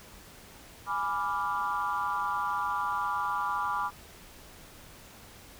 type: chord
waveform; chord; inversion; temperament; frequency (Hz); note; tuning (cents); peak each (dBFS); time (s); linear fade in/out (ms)
sine; G# diminished seventh; none; equal; 830.6 / 987.8 / 1174.7 / 1396.9; G#5 / B5 / D6 / F6; 0 / 0 / 0 / 0; -35 / -32 / -31 / -36; 0.86-3.91; 50
effects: tanh soft clip ceiling -19 dBFS + pink hiss -51 dBFS RMS until 5.59 s